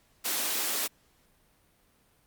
white high-pass noise, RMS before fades -30 dBFS, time 0.24-0.88 s, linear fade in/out 20 ms, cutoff 210 Hz, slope 48 dB/octave, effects pink hiss -66 dBFS RMS until 2.26 s + Opus 48 kbps

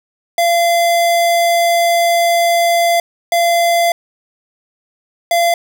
square tone bursts at uneven times, 685 Hz, F5, 34 cents flat, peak -11 dBFS, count 3, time 0.38-3 / 3.32-3.92 / 5.31-5.54 s, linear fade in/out 2 ms, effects none

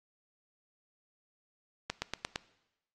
accelerating click train, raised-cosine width 0.2 ms, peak -15 dBFS, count 5, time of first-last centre 1.9-2.359 s, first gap 120 ms, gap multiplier 0.97, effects noise-tail reverb RT60 0.9 s tail -20 dB re dry + AAC 32 kbps

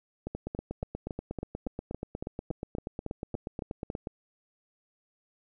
two click trains, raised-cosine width 2 ms, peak -21 / -21 dBFS, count 14 / 32, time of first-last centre 0.27-3.901 / 0.35-4.071 s, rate 3.58 / 8.33 Hz, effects none

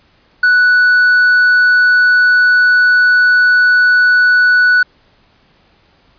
sine tone with tanh clipping, 1480 Hz, F#6, in tune, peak -7 dBFS, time 0.43-4.83 s, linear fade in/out 5 ms, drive 3 dB, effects pink hiss -52 dBFS RMS until 6.18 s + resampled to 11025 Hz

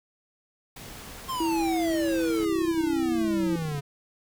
pink noise, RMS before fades -42 dBFS, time 0.76-2.45 s, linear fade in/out 5 ms
square exponential sweep, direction down, 1076 to 138.59 Hz, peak -29 dBFS, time 1.28-3.81 s, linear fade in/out 20 ms
sine tone, 329 Hz, E4, 3 cents flat, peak -24 dBFS, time 1.4-3.56 s, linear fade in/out 5 ms
click train, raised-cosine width 3 ms, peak -29 dBFS, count 45, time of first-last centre 2.4-3.779 s, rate 31.9 Hz
effects none

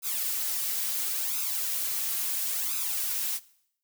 blue noise with flanger, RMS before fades -30 dBFS, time 0.02-3.4 s, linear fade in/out 50 ms, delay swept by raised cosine 0.79 to 4.49 ms, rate 0.73 Hz, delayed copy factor +0.75, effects noise-tail reverb RT60 0.7 s tail -20 dB re dry

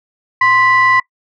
sine tone pair together, 1043 / 1969 Hz, C6 / B6, -6 / -6 cents, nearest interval major seventh, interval 1100 cents, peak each -10 dBFS, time 0.41-1 s, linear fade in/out 5 ms, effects noise-tail reverb RT60 0.1 s tail -21 dB re dry + tanh soft clip ceiling -3 dBFS

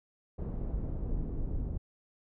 brown noise with low-pass filter sweep, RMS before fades -34 dBFS, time 0.38-1.78 s, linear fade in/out 10 ms, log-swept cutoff 600 to 400 Hz, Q 0.71, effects none

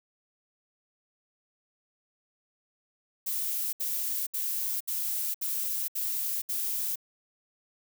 violet noise bursts, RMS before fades -31 dBFS, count 7, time 3.26-6.958 s, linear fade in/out 10 ms, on 470 ms, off 68 ms, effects none

